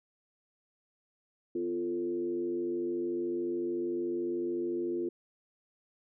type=tone with frequency modulation; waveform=sine; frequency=347.2 Hz; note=F4; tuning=10 cents flat; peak=-30 dBFS; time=1.55-5.09 s; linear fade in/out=5 ms; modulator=93.7 Hz; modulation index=0.68; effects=none